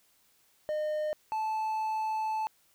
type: tone pair in turn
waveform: triangle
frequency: 610 / 873.2 Hz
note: D#5 / A5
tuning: -34 / -13 cents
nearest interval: tritone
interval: 621 cents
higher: second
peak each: -27 dBFS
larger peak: neither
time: 0.69-1.13 / 1.32-2.47 s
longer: second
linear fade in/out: 0 ms
effects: white hiss -67 dBFS RMS until 2.74 s